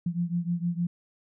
sine beating tone pair, 170.7 / 177.2 Hz, F3 / F3, -39 / +25 cents, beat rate 6.5 Hz, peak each -28 / -30 dBFS, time 0.06-0.87 s, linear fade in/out 5 ms, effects none

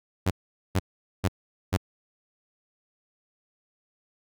sawtooth tone bursts, 94 Hz, F#2, 28 cents sharp, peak -17 dBFS, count 4, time 0.26-1.772 s, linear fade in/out 10 ms, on 48 ms, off 440 ms, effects none

